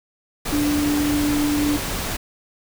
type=tone in noise; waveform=sine; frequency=293.7 Hz; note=D4; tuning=in tune; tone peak=-18 dBFS; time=0.52-1.77 s; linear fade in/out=10 ms; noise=pink; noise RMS=-26 dBFS; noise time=0.45-2.17 s; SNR=+5 dB; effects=none